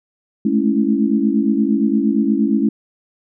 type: chord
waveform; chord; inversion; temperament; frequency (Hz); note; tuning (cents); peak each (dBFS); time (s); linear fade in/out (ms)
sine; A major seventh; third; equal with one note detuned; 211.4 / 220 / 277.2 / 329.6; G#3 / A3 / C#4 / E4; +31 / 0 / 0 / 0; -18 / -19 / -18 / -21; 0.45-2.69; 5
effects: none